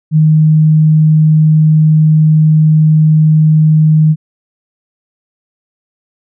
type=tone; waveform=sine; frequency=155.56 Hz; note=D#3; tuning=in tune; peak=-4 dBFS; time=0.11-4.16 s; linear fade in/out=50 ms; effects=none